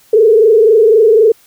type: tone with frequency modulation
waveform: sine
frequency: 440 Hz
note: A4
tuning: in tune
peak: -4 dBFS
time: 0.13-1.32 s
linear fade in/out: 5 ms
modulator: 23.9 Hz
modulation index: 1.2
effects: white hiss -48 dBFS RMS until 1.46 s